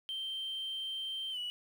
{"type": "tone with pitch glide", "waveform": "sine", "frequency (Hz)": [3136, 2943], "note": ["G7", "F#7"], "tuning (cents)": [0, -10], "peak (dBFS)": -34, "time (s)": [0.09, 1.5], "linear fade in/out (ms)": 0, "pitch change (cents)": -110, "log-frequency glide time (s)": [1.31, 1.38], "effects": ["tanh soft clip ceiling -34 dBFS", "10-bit"]}